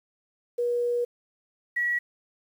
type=tone pair in turn; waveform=sine; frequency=481.6 / 1926.4 Hz; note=B4 / B6; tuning=-44 / -44 cents; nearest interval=2 octaves; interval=2400 cents; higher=second; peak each=-23 dBFS; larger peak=neither; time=0.58-1.05 / 1.76-1.99 s; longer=first; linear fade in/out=10 ms; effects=9-bit